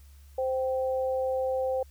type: tone pair together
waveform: sine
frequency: 521 / 777.7 Hz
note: C5 / G5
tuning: -7 / -14 cents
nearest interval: perfect fifth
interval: 693 cents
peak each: -26 / -34 dBFS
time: 0.38-1.83 s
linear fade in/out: 5 ms
effects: added 70 Hz sine -49 dBFS peak until 1.9 s + white hiss -63 dBFS RMS until 1.9 s